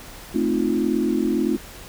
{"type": "chord", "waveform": "sine", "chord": "F dominant seventh", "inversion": "first", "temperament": "equal", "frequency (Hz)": [220, 261.6, 311.1, 349.2], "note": ["A3", "C4", "Eb4", "F4"], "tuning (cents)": [0, 0, 0, 0], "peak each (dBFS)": -24, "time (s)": [0.34, 1.57], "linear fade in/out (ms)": 10, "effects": ["added 40 Hz sine -46 dBFS peak until 1.88 s", "pink hiss -41 dBFS RMS until 1.88 s"]}